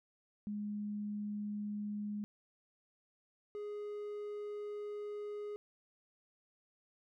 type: tone pair in turn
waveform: sine / triangle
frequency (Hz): 207.7 / 415.4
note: G#3 / G#4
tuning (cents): 0 / 0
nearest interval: octave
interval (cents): 1200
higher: second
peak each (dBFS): -37 / -38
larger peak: first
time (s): 0.47-2.24 / 3.55-5.56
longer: second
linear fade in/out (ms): 0
effects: none